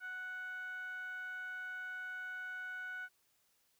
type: tone with band-pass filter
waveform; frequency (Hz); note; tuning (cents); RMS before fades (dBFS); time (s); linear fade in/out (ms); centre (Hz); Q
15% pulse; 740; F#5; 0; -44; 0-3.09; 50; 1500; 5.5
effects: white hiss -75 dBFS RMS until 3.79 s